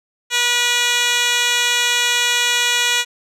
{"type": "tone with band-pass filter", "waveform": "10% pulse", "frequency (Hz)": 484.3, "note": "B4", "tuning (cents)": -34, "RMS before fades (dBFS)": -17, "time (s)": [0.3, 3.05], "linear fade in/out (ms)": 50, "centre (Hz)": 4400, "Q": 1.3, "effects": []}